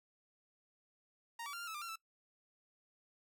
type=tone with pitch steps; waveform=sawtooth; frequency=931 / 1146 / 1387 / 1397 / 1306 / 1195 / 1366 / 1321 Hz; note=A#5 / D6 / F6 / F6 / E6 / D6 / F6 / E6; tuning=-2 / -43 / -12 / 0 / -17 / +30 / -39 / +3 cents; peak=-39 dBFS; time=1.39-1.958 s; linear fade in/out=5 ms; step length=71 ms; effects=noise-tail reverb RT60 0.1 s tail -19 dB re dry